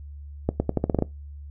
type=accelerating click train; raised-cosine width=2 ms; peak=-8 dBFS; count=9; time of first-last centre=0.49-1.024 s; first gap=110 ms; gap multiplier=0.85; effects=noise-tail reverb RT60 0.2 s tail -21 dB re dry + added 72 Hz sine -37 dBFS peak until 1.5 s